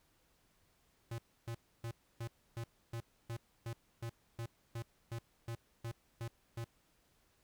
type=tone bursts; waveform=square; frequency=115.9 Hz; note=A#2; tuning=10 cents flat; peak=-40 dBFS; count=16; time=1.11-6.644 s; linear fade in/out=5 ms; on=74 ms; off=290 ms; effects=pink hiss -73 dBFS RMS until 7.43 s